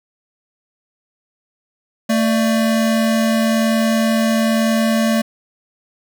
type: tone pair together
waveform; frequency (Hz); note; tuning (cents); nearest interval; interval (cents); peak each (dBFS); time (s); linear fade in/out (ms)
square; 223.7 / 590; A3 / D5; +29 / +8; octave + perfect fourth; 1679; -15 / -22; 2.09-5.22; 10
effects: none